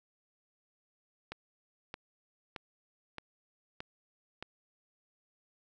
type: click train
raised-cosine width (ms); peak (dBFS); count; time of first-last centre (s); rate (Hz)
0.3; -24; 6; 1.32-4.426; 1.61
effects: none